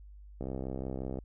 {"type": "click train", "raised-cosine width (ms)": 2, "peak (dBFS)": -24, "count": 52, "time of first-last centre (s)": [0.41, 1.187], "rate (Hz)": 65.6, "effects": ["added 50 Hz sine -48 dBFS peak until 1.24 s"]}